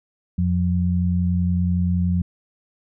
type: tone pair together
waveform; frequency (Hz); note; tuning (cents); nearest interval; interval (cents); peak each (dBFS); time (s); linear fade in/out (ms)
sine; 87.31 / 177.98; F2 / F3; 0 / +33; octave; 1233; -20; 0.38-2.22; 5
effects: none